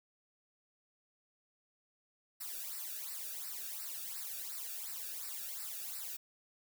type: noise with flanger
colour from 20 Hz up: blue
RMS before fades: -43 dBFS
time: 2.4-6.17 s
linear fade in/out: 10 ms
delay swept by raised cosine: 0.3 to 0.99 ms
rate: 2.8 Hz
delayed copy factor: -0.9
effects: none